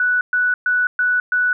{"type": "tone bursts", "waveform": "sine", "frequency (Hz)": 1480, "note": "F#6", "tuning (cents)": 0, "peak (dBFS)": -14, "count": 5, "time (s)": [0, 1.53], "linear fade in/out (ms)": 2, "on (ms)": 210, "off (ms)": 120, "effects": []}